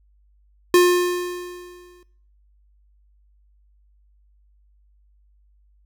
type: tone with exponential decay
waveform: square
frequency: 355.9 Hz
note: F4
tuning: 33 cents sharp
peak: -10 dBFS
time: 0.74-2.03 s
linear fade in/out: 2 ms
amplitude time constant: 280 ms
effects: noise-tail reverb RT60 0.6 s tail -21 dB re dry + added 50 Hz sine -55 dBFS peak until 5.85 s